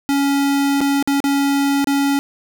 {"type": "tone with dropouts", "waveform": "square", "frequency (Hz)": 279.6, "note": "C#4", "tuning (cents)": 15, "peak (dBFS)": -15, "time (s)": [0.09, 2.19], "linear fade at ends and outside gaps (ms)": 0, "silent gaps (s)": [[0.806, 0.813], [1.026, 1.075], [1.203, 1.241], [1.844, 1.872]], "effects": []}